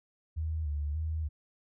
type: tone with vibrato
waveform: sine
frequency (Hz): 76.2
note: D#2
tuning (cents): -36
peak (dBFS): -30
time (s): 0.36-1.29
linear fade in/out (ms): 20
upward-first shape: square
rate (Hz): 1.7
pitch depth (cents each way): 67
effects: none